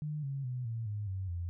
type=tone with pitch steps; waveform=sine; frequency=150.8 / 137.49 / 125.35 / 114.29 / 104.2 / 95 / 86.61 Hz; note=D3 / C#3 / B2 / A#2 / G#2 / F#2 / F2; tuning=+46 / -14 / +26 / -34 / +6 / +46 / -14 cents; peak=-34 dBFS; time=0.02-1.49 s; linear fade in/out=0 ms; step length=210 ms; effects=none